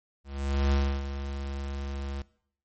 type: tone with ADSR envelope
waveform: square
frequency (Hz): 69.3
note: C#2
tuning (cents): 0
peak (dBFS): -22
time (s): 0.24-2.22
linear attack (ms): 480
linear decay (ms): 300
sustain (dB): -11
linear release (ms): 4
effects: noise-tail reverb RT60 0.6 s tail -20 dB re dry + MP3 32 kbps